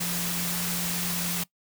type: tone in noise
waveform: sine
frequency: 174.61 Hz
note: F3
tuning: in tune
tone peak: -32 dBFS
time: 0-1.44 s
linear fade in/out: 10 ms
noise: white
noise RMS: -30 dBFS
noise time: 0-1.44 s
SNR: -5 dB
effects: noise-tail reverb RT60 0.1 s tail -21 dB re dry